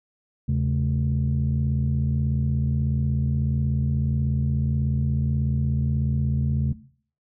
sine tone cluster, 78.1 / 134.6 / 216.2 Hz, D#2 / C3 / A3, +7 / +49 / -30 cents, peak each -24 / -21 / -27 dBFS, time 0.48-6.73 s, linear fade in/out 10 ms, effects noise-tail reverb RT60 0.5 s tail -17 dB re dry + tanh soft clip ceiling -14 dBFS

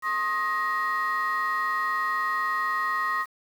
sine tone cluster, 1070 / 1250 / 1882 Hz, C6 / D#6 / A#6, +38 / +8 / +16 cents, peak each -27 dBFS, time 0.02-3.26 s, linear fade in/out 50 ms, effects tanh soft clip ceiling -19 dBFS + 8-bit

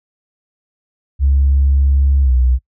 sine tone with pitch glide, 68.9 to 62.82 Hz, C#2 to B1, -10 to +30 cents, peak -8 dBFS, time 1.19-2.59 s, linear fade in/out 50 ms, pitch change -160 cents, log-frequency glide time 2.22-2.32 s, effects noise-tail reverb RT60 0.1 s tail -23 dB re dry + tanh soft clip ceiling -5 dBFS

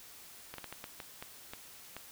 slowing click train, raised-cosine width 0.3 ms, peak -26 dBFS, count 9, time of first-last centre 0.54-1.966 s, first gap 43 ms, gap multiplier 1.39, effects white hiss -53 dBFS RMS until 2.11 s

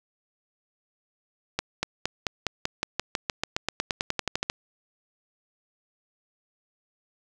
accelerating click train, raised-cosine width 0.2 ms, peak -8 dBFS, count 22, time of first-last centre 1.59-4.499 s, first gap 240 ms, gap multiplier 0.94, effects none

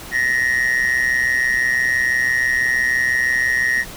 triangle tone with amplitude modulation, 1873 Hz, A#6, 8 cents sharp, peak -10 dBFS, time 0.11-3.85 s, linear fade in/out 50 ms, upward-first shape sine, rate 126 Hz, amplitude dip 80%, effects pink hiss -35 dBFS RMS until 3.96 s

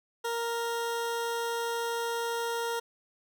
20% pulse tone, 466.2 Hz, A#4, in tune, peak -25 dBFS, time 0.24-2.8 s, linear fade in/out 10 ms, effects none

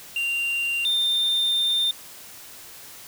triangle tone pair in turn, 2775 / 3609 Hz, F7 / A7, -12 / +43 cents, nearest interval perfect fourth, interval 455 cents, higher second, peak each -21 / -18 dBFS, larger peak second, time 0.16-0.85 / 0.85-1.91 s, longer second, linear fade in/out 2 ms, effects white hiss -43 dBFS RMS until 3.07 s

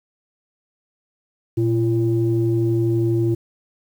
sine tone pair together, 117.46 / 340.2 Hz, A#2 / F4, +14 / -45 cents, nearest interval octave + tritone, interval 1841 cents, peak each -18 / -18 dBFS, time 1.57-3.35 s, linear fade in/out 10 ms, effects tanh soft clip ceiling -9 dBFS + 8-bit

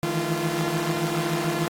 sawtooth tone cluster, 154.5 / 161.4 / 168.3 / 215.8 / 345.1 Hz, D#3 / E3 / E3 / A3 / F4, -12 / -36 / +36 / -33 / -21 cents, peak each -25 / -29 / -28 / -32 / -23 dBFS, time 0.03-1.68 s, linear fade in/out 0 ms, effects AAC 48 kbps

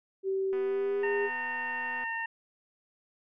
sine tone with pitch glide, 385.3 to 405.2 Hz, G4 to G#4, -30 to -43 cents, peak -27 dBFS, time 0.23-1.3 s, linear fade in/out 50 ms, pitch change +87 cents, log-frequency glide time 0.57-1.09 s
click train, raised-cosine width 0.5 ms, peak -32 dBFS, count 375, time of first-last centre 0.53-2.038 s, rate 248 Hz
harmonic tone, 913 Hz, A#5, 36 cents flat, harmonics 1 / 2 / 3, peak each -37 / -33 / -41 dBFS, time 1.03-2.26 s, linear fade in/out 5 ms
effects none

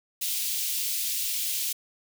white high-pass noise, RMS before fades -29 dBFS, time 0.21-1.73 s, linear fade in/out 10 ms, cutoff 2700 Hz, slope 24 dB/octave, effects none

